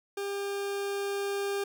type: tone with level ramp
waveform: 40% pulse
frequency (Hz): 400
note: G4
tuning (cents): +35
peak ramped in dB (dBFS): -31 to -28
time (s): 0.17-1.64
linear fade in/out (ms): 5
effects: none